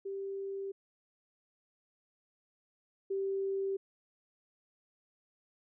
sine tone pair in turn, 392 / 389.7 Hz, G4 / G4, 0 / -10 cents, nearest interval unison, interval 10 cents, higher first, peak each -36 / -31 dBFS, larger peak second, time 0.05-0.72 / 3.1-3.77 s, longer neither, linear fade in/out 10 ms, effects none

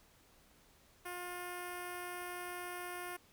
5% pulse tone with notch filter, 355.6 Hz, F4, 31 cents sharp, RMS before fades -44 dBFS, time 1.05-3.17 s, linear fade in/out 10 ms, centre 4000 Hz, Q 0.55, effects pink hiss -66 dBFS RMS until 3.32 s

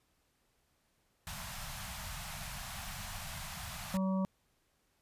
pink band-stop noise, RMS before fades -43 dBFS, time 1.27-3.97 s, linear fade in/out 0 ms, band 200 to 650 Hz, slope 48 dB/octave
harmonic tone, 190 Hz, F#3, 46 cents sharp, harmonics 1 / 3 / 5 / 6, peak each -30 / -40 / -44 / -46 dBFS, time 3.94-4.25 s, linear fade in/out 0 ms
effects pink hiss -75 dBFS RMS until 5.01 s + resampled to 32000 Hz

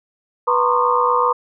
sine tone cluster, 490.6 / 921 / 1026 / 1094 / 1215 Hz, B4 / A#5 / C6 / C#6 / D#6, -12 / -21 / -34 / -23 / -42 cents, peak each -20 dBFS, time 0.47-1.33 s, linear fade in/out 10 ms, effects none

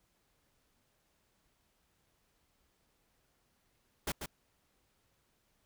pink noise with echo, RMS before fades -35 dBFS, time 4.07-4.12 s, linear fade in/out 5 ms, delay 140 ms, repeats 1, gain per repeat -6 dB, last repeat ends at 4.26 s, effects pink hiss -75 dBFS RMS until 5.65 s

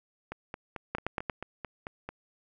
two click trains, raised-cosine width 0.5 ms, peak -15 / -22 dBFS, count 4 / 9, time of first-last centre 0.95-1.298 / 0.32-2.09 s, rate 8.63 / 4.52 Hz, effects none

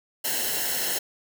white noise with comb filter, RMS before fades -27 dBFS, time 0.24-0.99 s, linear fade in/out 10 ms, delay 0.84 ms, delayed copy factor -0.75, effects none

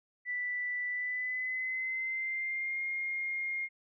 sine tone with pitch glide, 1975.5 to 2130 Hz, B6 to C7, 0 to +30 cents, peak -32 dBFS, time 0.25-3.69 s, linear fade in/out 50 ms, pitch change +130 cents, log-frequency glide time 0.89-2.82 s, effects none

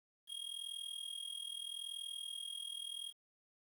square tone with amplitude modulation, 3258 Hz, G#7, 34 cents flat, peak -40 dBFS, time 0.27-3.13 s, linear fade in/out 50 ms, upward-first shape sine, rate 40.8 Hz, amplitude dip 80%, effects 11-bit

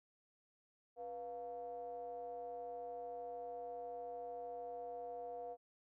triangle ring-modulated tone, 106.8 Hz, G#2, 49 cents sharp, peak -39 dBFS, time 0.96-5.57 s, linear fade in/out 50 ms, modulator 596 Hz, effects none

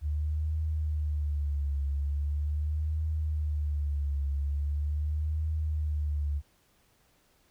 sine tone with vibrato, 74 Hz, D2, 14 cents sharp, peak -27 dBFS, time 0.01-6.42 s, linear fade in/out 50 ms, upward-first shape triangle, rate 0.41 Hz, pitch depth 100 cents each way, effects pink hiss -67 dBFS RMS until 7.5 s

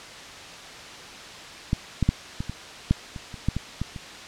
clicks, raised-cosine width 5 ms, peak -9 / -8 / -6 / -16 / -18 / -6 / -23 / -25 / -9 / -14 / -14 / -23 dBFS, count 12, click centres 1.731 / 2.027 / 2.09 / 2.405 / 2.496 / 2.91 / 3.162 / 3.342 / 3.486 / 3.566 / 3.816 / 3.962 s, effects white hiss -40 dBFS RMS until 4.27 s + low-pass 5000 Hz 12 dB/octave

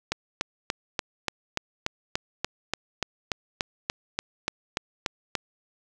click train, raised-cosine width 0.2 ms, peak -8 dBFS, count 19, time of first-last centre 0.12-5.353 s, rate 3.44 Hz, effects none

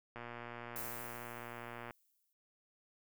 click train, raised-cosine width 0.5 ms, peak -31 dBFS, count 209, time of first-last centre 0.16-1.908 s, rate 119 Hz
violet noise with exponential decay, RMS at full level -42 dBFS, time 0.76-2.33 s, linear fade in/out 0 ms, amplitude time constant 340 ms
effects none

